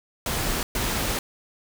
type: noise bursts at uneven times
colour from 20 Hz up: pink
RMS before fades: -26 dBFS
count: 2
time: 0.26-0.63 / 0.75-1.19 s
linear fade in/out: 2 ms
effects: none